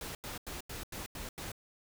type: noise bursts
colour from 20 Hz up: pink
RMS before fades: -42 dBFS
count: 7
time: 0.01-1.518 s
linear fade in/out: 2 ms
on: 140 ms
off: 88 ms
effects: none